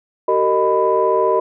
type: tone cluster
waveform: sine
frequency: 382.1 / 457.1 / 617 / 996 Hz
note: G4 / A#4 / D#5 / B5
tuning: -44 / -34 / -15 / +14 cents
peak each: -18 dBFS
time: 0.28-1.4 s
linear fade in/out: 5 ms
effects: tanh soft clip ceiling -3 dBFS